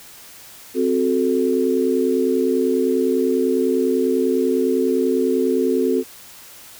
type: chord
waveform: sine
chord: F# diminished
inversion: second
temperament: equal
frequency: 261.6 / 370 / 440 Hz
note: C4 / F#4 / A4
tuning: 0 / 0 / 0 cents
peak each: -20 dBFS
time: 0.74-6.04 s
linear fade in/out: 50 ms
effects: white hiss -42 dBFS RMS until 6.79 s